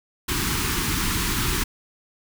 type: band-stop noise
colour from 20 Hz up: pink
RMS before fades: -24 dBFS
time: 0.28-1.64 s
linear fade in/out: 10 ms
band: 400 to 920 Hz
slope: 48 dB/octave
effects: none